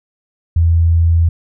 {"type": "tone", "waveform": "sine", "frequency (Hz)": 83.4, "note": "E2", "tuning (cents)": 21, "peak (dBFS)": -8, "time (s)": [0.56, 1.29], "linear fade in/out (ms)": 5, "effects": []}